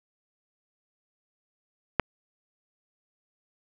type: click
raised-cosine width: 0.5 ms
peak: -5 dBFS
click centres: 1.997 s
effects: none